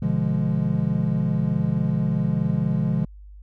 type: chord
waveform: triangle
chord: B diminished seventh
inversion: none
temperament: equal with one note detuned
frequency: 123.47 / 146.83 / 171.42 / 207.7 Hz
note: B2 / D3 / F3 / Ab3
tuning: 0 / 0 / -32 / 0 cents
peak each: -25 / -23 / -22 / -24 dBFS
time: 0.02-3.05 s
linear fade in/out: 5 ms
effects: added 50 Hz sine -40 dBFS peak until 3.42 s